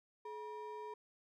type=ring-modulated tone; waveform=triangle; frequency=694 Hz; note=F5; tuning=11 cents flat; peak=-39 dBFS; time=0.25-0.94 s; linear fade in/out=5 ms; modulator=268 Hz; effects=none